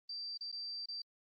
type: tone with dropouts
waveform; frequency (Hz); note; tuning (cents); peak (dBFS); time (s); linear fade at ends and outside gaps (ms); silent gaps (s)
sine; 4680; D8; -7; -40; 0.09-1.02; 5; 0.375-0.408 / 0.517-0.525 / 0.859-0.885
effects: Opus 32 kbps